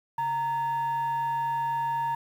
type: tone with frequency modulation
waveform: sine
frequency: 926 Hz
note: A#5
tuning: 12 cents flat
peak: -24 dBFS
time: 0.18-2.15 s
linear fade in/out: 5 ms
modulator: 788 Hz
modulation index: 0.29
effects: tanh soft clip ceiling -22 dBFS + 9-bit